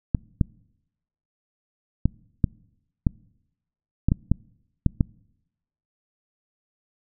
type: clicks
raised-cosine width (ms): 5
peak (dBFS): -6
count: 10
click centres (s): 0.148 / 0.412 / 2.056 / 2.442 / 3.068 / 4.086 / 4.119 / 4.316 / 4.863 / 5.008
effects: noise-tail reverb RT60 0.9 s tail -26 dB re dry